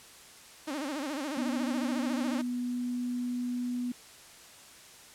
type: tone with vibrato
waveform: sawtooth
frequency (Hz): 286.8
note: D4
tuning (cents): -41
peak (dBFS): -29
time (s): 0.67-2.42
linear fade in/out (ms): 10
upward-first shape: sine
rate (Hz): 14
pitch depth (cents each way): 160
type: tone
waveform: sine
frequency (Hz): 245.6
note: B3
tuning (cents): -9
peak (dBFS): -30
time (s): 1.37-3.92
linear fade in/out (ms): 5
effects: white hiss -52 dBFS RMS until 5.14 s + low-pass 10000 Hz 12 dB/octave